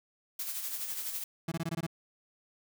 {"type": "noise with tremolo", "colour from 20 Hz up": "blue", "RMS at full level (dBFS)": -35, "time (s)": [0.39, 1.24], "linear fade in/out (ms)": 5, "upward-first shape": "sine", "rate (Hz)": 12, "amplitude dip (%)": 50}
{"type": "tone bursts", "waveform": "35% pulse", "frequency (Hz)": 165.4, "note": "E3", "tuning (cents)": 6, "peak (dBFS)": -30, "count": 7, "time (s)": [1.48, 1.866], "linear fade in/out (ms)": 5, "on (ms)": 38, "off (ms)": 20}
{"effects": []}